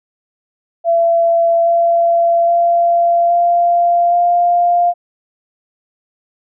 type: tone with pitch steps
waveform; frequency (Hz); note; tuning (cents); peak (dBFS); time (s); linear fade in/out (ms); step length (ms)
sine; 674 / 680.3 / 686.6 / 692.9 / 699.4; E5 / F5 / F5 / F5 / F5; +38 / -46 / -30 / -14 / +2; -9; 0.84-4.94; 50; 820
effects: none